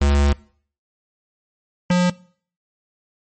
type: tone pair in turn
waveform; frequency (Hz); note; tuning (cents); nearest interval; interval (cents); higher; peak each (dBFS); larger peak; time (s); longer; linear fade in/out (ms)
square; 71 / 178.7; C#2 / F3; +42 / +40; octave + major third; 1598; second; -14; neither; 0.01-0.33 / 1.9-2.1; first; 5
effects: noise-tail reverb RT60 0.5 s tail -22 dB re dry + MP3 32 kbps